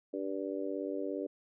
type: harmonic tone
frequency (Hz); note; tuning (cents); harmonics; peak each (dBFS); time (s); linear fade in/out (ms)
97.2; G2; -14; 3 / 4 / 5 / 6; -38 / -39 / -40 / -41; 0.13-1.27; 10
effects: none